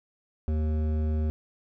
triangle tone with hard clipping, 77.3 Hz, D#2, 11 cents flat, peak -26 dBFS, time 0.48-1.3 s, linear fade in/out 0 ms, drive 16 dB, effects none

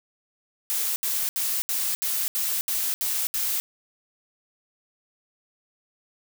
blue noise bursts, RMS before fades -26 dBFS, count 9, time 0.7-3.6 s, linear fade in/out 0 ms, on 260 ms, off 70 ms, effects none

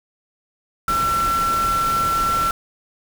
sine tone in noise, 1350 Hz, E6, 41 cents sharp, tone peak -17 dBFS, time 0.88-2.51 s, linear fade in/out 2 ms, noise pink, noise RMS -28 dBFS, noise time 0.88-2.51 s, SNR +8 dB, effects none

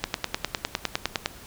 click train, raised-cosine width 0.2 ms, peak -6 dBFS, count 13, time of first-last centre 0.04-1.26 s, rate 9.84 Hz, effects pink hiss -46 dBFS RMS until 1.46 s

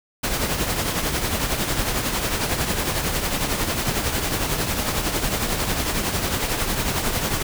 pink noise with tremolo, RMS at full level -21 dBFS, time 0.23-7.43 s, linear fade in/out 10 ms, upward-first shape triangle, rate 11 Hz, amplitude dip 55%, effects none

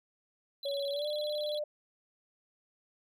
triangle tone with vibrato, 3684 Hz, A#7, 21 cents flat, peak -38 dBFS, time 0.63-1.59 s, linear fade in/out 2 ms, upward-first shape square, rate 18 Hz, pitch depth 160 cents each way
sine tone with pitch glide, 561 to 597.8 Hz, C#5 to D5, +21 to +31 cents, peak -32 dBFS, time 0.65-1.64 s, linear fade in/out 5 ms, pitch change +110 cents, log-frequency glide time 0.91-1.06 s
effects none

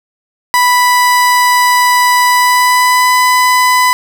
30% pulse tone with pitch glide, 987.8 to 1001 Hz, B5 to B5, 0 to +23 cents, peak -4 dBFS, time 0.54-3.93 s, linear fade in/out 0 ms, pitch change +23 cents, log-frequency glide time 2.27-3.15 s, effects none

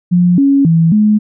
sine tone with pitch steps, 177 / 277.4 / 164.4 / 211.8 Hz, F3 / C#4 / E3 / G#3, +23 / +1 / -4 / +34 cents, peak -6 dBFS, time 0.11-1.19 s, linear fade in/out 20 ms, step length 270 ms, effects none

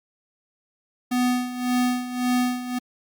square tone with tremolo, 248.5 Hz, B3, 11 cents sharp, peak -19 dBFS, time 1.11-2.79 s, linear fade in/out 10 ms, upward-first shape sine, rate 1.8 Hz, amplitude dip 75%, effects Opus 48 kbps

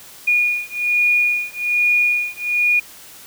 sine beating tone pair, 2442 / 2443.2 Hz, D#7 / D#7, -33 / -32 cents, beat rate 1.2 Hz, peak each -18 dBFS, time 0.27-2.8 s, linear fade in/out 10 ms, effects white hiss -41 dBFS RMS until 3.26 s

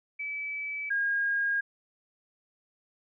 sine tone pair in turn, 2300 / 1626.3 Hz, D7 / G#6, -37 / -37 cents, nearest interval tritone, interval 600 cents, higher first, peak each -32 / -25 dBFS, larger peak second, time 0.19-0.9 / 0.9-1.61 s, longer neither, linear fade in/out 10 ms, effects none

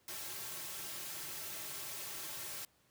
white noise with comb filter, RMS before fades -44 dBFS, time 0.08-2.65 s, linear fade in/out 2 ms, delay 4.1 ms, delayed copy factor -0.7, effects pink hiss -71 dBFS RMS until 2.9 s + high-pass 80 Hz 12 dB/octave

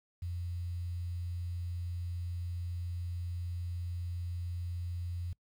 sine tone with quantisation, 87.31 Hz, F2, in tune, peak -35 dBFS, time 0.22-5.33 s, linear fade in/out 5 ms, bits 10, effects noise-tail reverb RT60 0.1 s tail -23 dB re dry

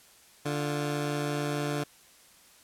15% pulse tone pair together, 146.61 / 348.7 Hz, D3 / F4, -3 / -3 cents, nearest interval octave + minor third, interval 1500 cents, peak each -23 / -31 dBFS, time 0.45-1.84 s, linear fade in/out 10 ms, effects white hiss -57 dBFS RMS until 2.63 s + low-pass 12000 Hz 12 dB/octave

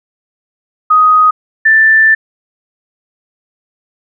sine tone pair in turn, 1251 / 1769.2 Hz, D#6 / A6, +9 / +9 cents, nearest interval tritone, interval 600 cents, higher second, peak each -4 dBFS, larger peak neither, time 0.9-1.31 / 1.65-2.15 s, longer second, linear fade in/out 10 ms, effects none

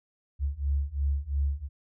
sine beating tone pair, 68.9 / 71.8 Hz, C#2 / D2, -10 / -39 cents, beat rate 2.9 Hz, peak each -29 / -28 dBFS, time 0.39-1.69 s, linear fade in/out 50 ms, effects none

